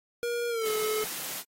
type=tone with pitch glide; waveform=square; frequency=475.5 to 431 Hz; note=A#4 to A4; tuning=+34 to -36 cents; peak=-29 dBFS; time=0.23-1.04 s; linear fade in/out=0 ms; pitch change=-170 cents; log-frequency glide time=0.49-0.69 s
type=high-pass noise; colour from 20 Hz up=white; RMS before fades=-36 dBFS; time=0.62-1.44 s; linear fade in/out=50 ms; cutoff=130 Hz; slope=48 dB/octave
effects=AAC 48 kbps